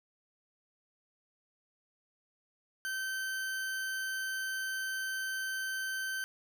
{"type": "tone", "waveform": "40% pulse", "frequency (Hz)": 1545, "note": "G6", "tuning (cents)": -26, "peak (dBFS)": -33, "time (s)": [2.85, 6.24], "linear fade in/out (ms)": 0, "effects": []}